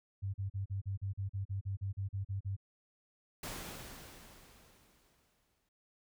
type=tone bursts; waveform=sine; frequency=98 Hz; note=G2; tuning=in tune; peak=-34 dBFS; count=15; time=0.22-2.566 s; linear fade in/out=20 ms; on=120 ms; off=39 ms
type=noise with exponential decay; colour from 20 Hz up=pink; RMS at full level=-41 dBFS; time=3.43-5.69 s; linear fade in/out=5 ms; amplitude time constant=490 ms
effects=none